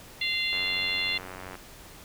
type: harmonic tone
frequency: 693 Hz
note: F5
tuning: 14 cents flat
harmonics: 3 / 4 / 5 / 6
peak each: -30 / -31 / -32 / -33 dBFS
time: 0.21-1.18 s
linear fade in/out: 5 ms
type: click train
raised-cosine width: 0.5 ms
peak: -25 dBFS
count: 96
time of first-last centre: 0.53-1.554 s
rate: 92.8 Hz
effects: pink hiss -48 dBFS RMS until 2.04 s